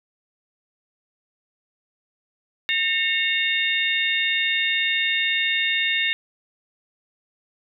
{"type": "tone cluster", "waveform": "sine", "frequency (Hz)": [1820, 2186, 2782, 3660], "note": ["A#6", "C#7", "F7", "A#7"], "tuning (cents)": [-42, -25, -7, -32], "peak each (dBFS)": -25, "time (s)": [2.69, 6.13], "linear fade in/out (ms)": 0, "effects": []}